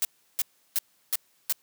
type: noise bursts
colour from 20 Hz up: blue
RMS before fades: -25 dBFS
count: 5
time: 0.02-1.525 s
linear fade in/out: 0 ms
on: 29 ms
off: 340 ms
effects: white hiss -66 dBFS RMS until 1.62 s + high-pass 100 Hz 12 dB/octave